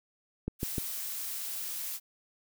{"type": "click train", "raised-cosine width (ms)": 3, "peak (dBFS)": -19, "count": 3, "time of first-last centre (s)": [0.48, 0.782], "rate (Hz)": 6.62}
{"type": "noise", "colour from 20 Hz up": "blue", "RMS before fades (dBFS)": -37, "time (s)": [0.59, 2], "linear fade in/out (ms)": 50}
{"effects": []}